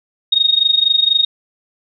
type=tone with amplitude modulation; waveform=sine; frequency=3727 Hz; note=A#7; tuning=1 cent flat; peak=-7 dBFS; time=0.32-1.25 s; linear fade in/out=5 ms; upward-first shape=sine; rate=24.1 Hz; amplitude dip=85%; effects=none